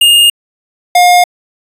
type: tone pair in turn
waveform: square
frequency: 2833 / 712.6 Hz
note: F7 / F5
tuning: +24 / +35 cents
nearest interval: 2 octaves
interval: 2389 cents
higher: first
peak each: -4 dBFS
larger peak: neither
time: 0.01-0.3 / 0.95-1.24 s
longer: neither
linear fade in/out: 5 ms
effects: resampled to 32000 Hz